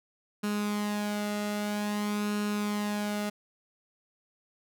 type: tone with flanger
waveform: sawtooth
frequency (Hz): 207.7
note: G#3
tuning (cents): 0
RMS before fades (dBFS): -31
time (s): 0.43-3.3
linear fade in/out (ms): 10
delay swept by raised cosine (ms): 0.73 to 1.49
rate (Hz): 0.51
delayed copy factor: +0.5
effects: none